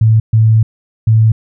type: tone bursts at uneven times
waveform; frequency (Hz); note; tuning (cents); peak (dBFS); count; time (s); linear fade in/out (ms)
sine; 110.8; A2; +13; -5; 3; 0.01-0.2 / 0.33-0.63 / 1.07-1.32; 5
effects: none